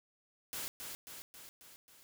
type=noise with echo; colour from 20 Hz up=white; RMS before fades=-41 dBFS; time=0.53-0.68 s; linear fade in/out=0 ms; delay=270 ms; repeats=5; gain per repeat=-4 dB; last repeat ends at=2.03 s; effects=none